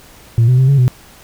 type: tone with pitch steps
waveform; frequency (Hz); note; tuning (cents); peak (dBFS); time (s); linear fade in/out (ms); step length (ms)
sine; 115.7 / 126.4 / 131.3 / 139.3 / 125.7; A#2 / B2 / C3 / C#3 / B2; -13 / +41 / +6 / +9 / +31; -5; 0.38-0.88; 0; 100
effects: tanh soft clip ceiling -5 dBFS + pink hiss -42 dBFS RMS until 1.23 s